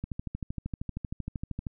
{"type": "click train", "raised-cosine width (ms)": 5, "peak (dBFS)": -21, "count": 22, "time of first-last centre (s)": [0.04, 1.668], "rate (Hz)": 12.9, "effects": []}